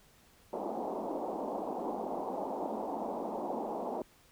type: band-pass noise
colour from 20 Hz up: white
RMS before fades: -37 dBFS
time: 0.53-4.02 s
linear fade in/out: 2 ms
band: 200 to 920 Hz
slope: 48 dB/octave
effects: pink hiss -63 dBFS RMS until 4.31 s